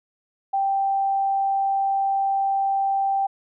sine tone, 784 Hz, G5, in tune, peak -19 dBFS, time 0.53-3.27 s, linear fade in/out 10 ms, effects none

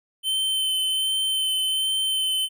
square tone with vibrato, 3078 Hz, G7, 32 cents flat, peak -22 dBFS, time 0.23-2.49 s, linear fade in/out 50 ms, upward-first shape sine, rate 1.3 Hz, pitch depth 12 cents each way, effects none

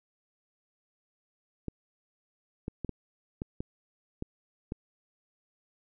clicks, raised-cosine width 3 ms, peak -21 dBFS, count 8, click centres 1.683 / 2.681 / 2.847 / 2.893 / 3.419 / 3.605 / 4.224 / 4.721 s, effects none

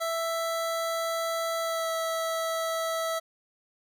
25% pulse tone with pitch glide, 661 to 653.8 Hz, E5 to E5, +5 to -14 cents, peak -24 dBFS, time 0-3.2 s, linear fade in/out 20 ms, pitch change -19 cents, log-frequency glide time 1.6-1.91 s, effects none

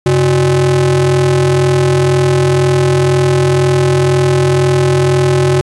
square ring-modulated tone, 116 Hz, A#2, 8 cents flat, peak -6 dBFS, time 0.06-5.61 s, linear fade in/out 0 ms, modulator 253 Hz, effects resampled to 24000 Hz

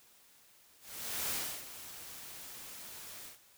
white noise with ADSR envelope, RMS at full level -35 dBFS, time 0.8-3.39 s, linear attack 500 ms, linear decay 330 ms, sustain -13 dB, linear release 130 ms, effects white hiss -63 dBFS RMS until 3.57 s

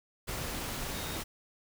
sine tone in noise, 3729 Hz, A#7, in tune, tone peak -46 dBFS, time 0.93-1.18 s, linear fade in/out 20 ms, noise pink, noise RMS -37 dBFS, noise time 0.27-1.24 s, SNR -12 dB, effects none

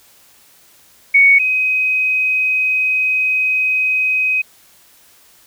sine tone pair in turn, 2228 / 2520 Hz, C#7 / D#7, +8 / +21 cents, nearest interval major second, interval 213 cents, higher second, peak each -6 / -13 dBFS, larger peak first, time 1.14-1.39 / 1.39-4.42 s, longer second, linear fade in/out 10 ms, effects white hiss -49 dBFS RMS until 5.46 s

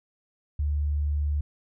sine tone, 73.42 Hz, D2, in tune, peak -23 dBFS, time 0.59-1.41 s, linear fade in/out 5 ms, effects none

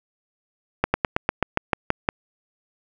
slowing click train, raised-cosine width 0.5 ms, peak -3 dBFS, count 10, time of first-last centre 0.84-2.089 s, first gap 100 ms, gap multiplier 1.08, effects none

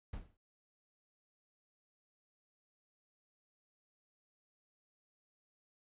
brown noise with exponential decay, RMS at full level -39 dBFS, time 0.13-0.37 s, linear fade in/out 5 ms, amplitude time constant 52 ms, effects resampled to 8000 Hz

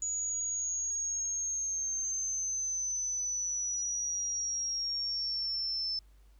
sine linear sweep, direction down, 6840 to 5274 Hz, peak -31 dBFS, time 0.02-5.99 s, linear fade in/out 2 ms, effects added 50 Hz sine -56 dBFS peak until 6.39 s + pink hiss -71 dBFS RMS until 6.39 s

